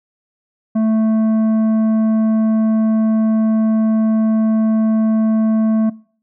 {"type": "tone with tanh clipping", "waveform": "sine", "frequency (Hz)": 220, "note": "A3", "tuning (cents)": 0, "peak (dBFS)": -14, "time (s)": [0.75, 5.9], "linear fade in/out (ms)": 10, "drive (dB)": 9, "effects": ["noise-tail reverb RT60 0.5 s tail -23 dB re dry"]}